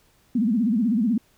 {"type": "tone with vibrato", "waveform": "sine", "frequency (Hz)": 225.7, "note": "A3", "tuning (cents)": 44, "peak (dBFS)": -18, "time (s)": [0.35, 1.18], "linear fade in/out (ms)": 5, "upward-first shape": "sine", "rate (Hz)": 16, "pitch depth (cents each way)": 200, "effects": ["pink hiss -61 dBFS RMS until 1.37 s"]}